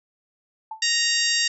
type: tone with exponential decay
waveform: sine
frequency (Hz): 880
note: A5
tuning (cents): 0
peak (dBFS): -27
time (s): 0.71-0.86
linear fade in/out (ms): 5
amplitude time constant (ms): 31
type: harmonic tone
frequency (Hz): 932.3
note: A#5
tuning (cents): 0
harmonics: 2 / 3 / 4 / 5 / 6 / 7 / 8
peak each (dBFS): -26 / -27 / -28 / -25 / -27 / -32 / -28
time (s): 0.82-1.48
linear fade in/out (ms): 5
effects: none